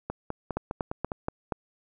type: two click trains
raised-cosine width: 1 ms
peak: -14 / -17 dBFS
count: 5 / 6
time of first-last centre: 0.57-1.522 / 0.1-1.118 s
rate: 4.2 / 4.91 Hz
effects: none